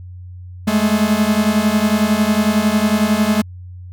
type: beating tone pair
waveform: 45% pulse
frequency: 207.7 / 218.7 Hz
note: G#3 / A3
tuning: 0 / -10 cents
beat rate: 11 Hz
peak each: -16 / -16 dBFS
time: 0.67-3.42 s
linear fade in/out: 10 ms
effects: added 90 Hz sine -31 dBFS peak until 3.92 s